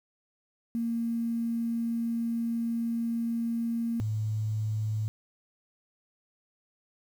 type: tone pair in turn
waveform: sine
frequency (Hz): 231.6 / 108.11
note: A#3 / A2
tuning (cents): -11 / -30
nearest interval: octave + minor second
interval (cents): 1319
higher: first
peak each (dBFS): -27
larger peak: neither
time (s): 0.75-4 / 4-5.08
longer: first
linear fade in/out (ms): 0
effects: 9-bit